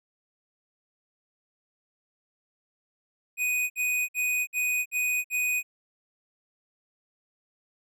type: tone bursts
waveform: square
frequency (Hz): 2489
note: D#7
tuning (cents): 0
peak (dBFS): -25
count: 6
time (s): 3.37-5.63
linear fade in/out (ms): 50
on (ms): 330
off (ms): 56
effects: none